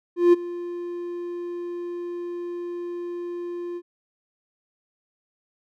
triangle tone with ADSR envelope, 349.2 Hz, F4, in tune, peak -8 dBFS, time 0.16-3.82 s, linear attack 170 ms, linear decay 19 ms, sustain -19 dB, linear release 54 ms, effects none

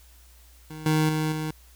25% pulse tone with level steps, 155.56 Hz, D#3, in tune, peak -33 / -16 / -20 / -24 dBFS, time 0.7-1.51 s, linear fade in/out 5 ms, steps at 0.86 / 1.09 / 1.32 s, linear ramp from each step 2 ms, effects added 60 Hz sine -51 dBFS peak until 1.75 s + white hiss -57 dBFS RMS until 1.75 s

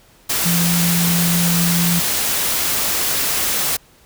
sine tone in noise, 172.1 Hz, F3, 25 cents flat, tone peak -16 dBFS, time 0.45-2 s, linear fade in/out 10 ms, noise white, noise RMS -19 dBFS, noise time 0.29-3.77 s, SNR 0 dB, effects pink hiss -51 dBFS RMS until 4.05 s

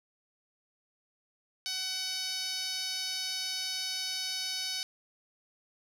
10% pulse tone with band-pass filter, 751 Hz, F#5, 26 cents sharp, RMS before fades -35 dBFS, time 1.66-4.83 s, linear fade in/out 0 ms, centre 5600 Hz, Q 2.1, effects none

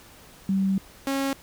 sine / sawtooth tone pair in turn, 193.1 / 273.1 Hz, G3 / C#4, -26 / -26 cents, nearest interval tritone, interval 600 cents, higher second, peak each -20 dBFS, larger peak neither, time 0.49-0.78 / 1.07-1.33 s, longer first, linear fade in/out 2 ms, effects pink hiss -50 dBFS RMS until 1.42 s

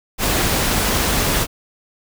pink noise, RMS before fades -18 dBFS, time 0.18-1.47 s, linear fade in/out 50 ms, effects none

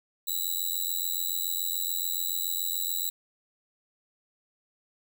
5% pulse tone with amplitude modulation, 3911 Hz, B7, 18 cents flat, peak -16 dBFS, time 0.27-3.1 s, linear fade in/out 10 ms, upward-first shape sine, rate 87 Hz, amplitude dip 100%, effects none

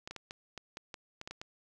clicks, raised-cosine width 0.2 ms, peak -25 dBFS, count 11, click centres 0.075 / 0.11 / 0.163 / 0.309 / 0.577 / 0.771 / 0.942 / 1.214 / 1.275 / 1.31 / 1.415 s, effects none

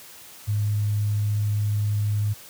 sine tone, 104.4 Hz, G#2, 10 cents sharp, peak -20 dBFS, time 0.47-2.34 s, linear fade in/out 20 ms, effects white hiss -45 dBFS RMS until 2.49 s + high-pass 60 Hz 12 dB/octave

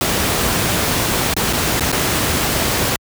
pink noise with dropouts, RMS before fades -17 dBFS, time 0.01-2.96 s, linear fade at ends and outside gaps 1 ms, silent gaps 1.339-1.365 / 1.528-1.532 / 1.797-1.807 / 1.918-1.926 s, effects high-pass 60 Hz 12 dB/octave

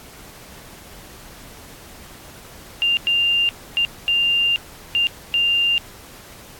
sine tone bursts at uneven times, 2794 Hz, F7, in tune, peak -15 dBFS, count 6, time 2.82-2.97 / 3.07-3.49 / 3.77-3.85 / 4.08-4.56 / 4.95-5.07 / 5.34-5.78 s, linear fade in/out 0 ms, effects pink hiss -42 dBFS RMS until 6.59 s + AAC 64 kbps

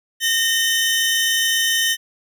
sawtooth tone pair together, 1836 / 3051 Hz, A#6 / G7, -27 / -48 cents, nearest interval major sixth, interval 879 cents, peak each -16 dBFS, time 0.2-1.97 s, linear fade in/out 50 ms, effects none

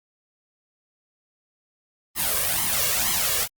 white noise with flanger, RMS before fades -23 dBFS, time 2.15-3.48 s, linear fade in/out 50 ms, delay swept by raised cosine 0.96 to 1.81 ms, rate 2.1 Hz, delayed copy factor +0.85, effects Opus 32 kbps

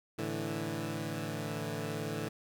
15% pulse chord, A suspended fourth, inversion none, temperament equal, 110 / 146.83 / 164.81 Hz, A2 / D3 / E3, 0 / 0 / 0 cents, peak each -33 dBFS, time 0.18-2.29 s, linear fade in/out 10 ms, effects none

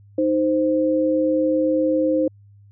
sine tone pair together, 311.1 / 521.2 Hz, D#4 / C5, 0 / -7 cents, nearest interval major sixth, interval 893 cents, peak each -19 dBFS, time 0.18-2.28 s, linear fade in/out 5 ms, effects added 101 Hz sine -46 dBFS peak until 2.71 s

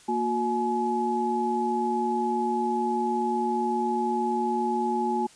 sine tone cluster, 233.2 / 362.5 / 848 Hz, A#3 / F#4 / G#5, +1 / -35 / +36 cents, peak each -29 / -29 / -26 dBFS, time 0.08-5.27 s, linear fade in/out 10 ms, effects white hiss -53 dBFS RMS until 5.35 s + resampled to 22050 Hz

